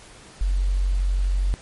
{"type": "tone with quantisation", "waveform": "sine", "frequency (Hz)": 46.25, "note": "F#1", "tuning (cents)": 0, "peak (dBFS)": -18, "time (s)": [0.41, 1.54], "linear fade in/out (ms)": 0, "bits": 8, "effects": ["pink hiss -46 dBFS RMS until 1.61 s", "MP3 48 kbps"]}